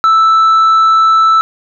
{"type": "tone with tanh clipping", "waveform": "sine", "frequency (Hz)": 1318.5, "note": "E6", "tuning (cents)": 0, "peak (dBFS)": -6, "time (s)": [0.04, 1.41], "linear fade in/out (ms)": 0, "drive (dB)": 3, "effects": []}